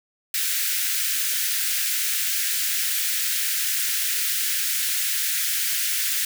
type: high-pass noise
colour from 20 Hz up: white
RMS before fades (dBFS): -24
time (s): 0.34-6.25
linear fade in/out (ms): 2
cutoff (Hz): 1500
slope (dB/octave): 48
effects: none